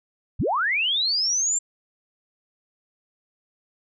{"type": "linear sweep", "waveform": "sine", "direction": "up", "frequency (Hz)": [36.71, 7430], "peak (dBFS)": -20, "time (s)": [0.39, 1.59], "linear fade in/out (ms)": 10, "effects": []}